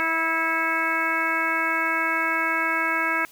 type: harmonic tone with a mistuned harmonic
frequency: 326.3 Hz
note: E4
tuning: 18 cents flat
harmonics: 1 / 2 / 3 / 4 / 5 / 6 / 7 / 8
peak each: -33 / -34 / -30 / -28 / -26 / -36 / -26 / -34 dBFS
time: 0-3.25 s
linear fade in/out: 0 ms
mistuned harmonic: 7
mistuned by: -61 cents
effects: white hiss -51 dBFS RMS until 3.31 s